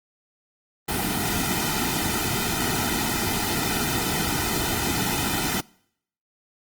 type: noise with comb filter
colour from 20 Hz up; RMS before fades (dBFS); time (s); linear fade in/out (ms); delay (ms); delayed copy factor
pink; -25; 0.88-5.61; 10; 1.8; -0.85
effects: noise-tail reverb RT60 0.7 s tail -25 dB re dry + Opus 32 kbps